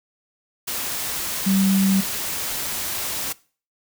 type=tone in noise; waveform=sine; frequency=193.4 Hz; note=G3; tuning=23 cents flat; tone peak=-16 dBFS; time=1.46-2.01 s; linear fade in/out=10 ms; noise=white; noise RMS=-27 dBFS; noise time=0.67-3.33 s; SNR=+8 dB; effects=noise-tail reverb RT60 0.4 s tail -21 dB re dry